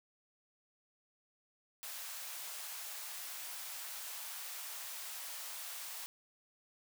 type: high-pass noise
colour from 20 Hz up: white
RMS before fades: -45 dBFS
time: 1.83-6.06 s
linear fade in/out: 0 ms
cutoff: 630 Hz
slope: 24 dB/octave
effects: none